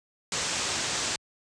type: low-pass noise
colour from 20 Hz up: white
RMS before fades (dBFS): -30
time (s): 0.32-1.16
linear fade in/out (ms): 2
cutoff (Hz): 8100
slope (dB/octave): 48
effects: high-pass 60 Hz 12 dB/octave + resampled to 22050 Hz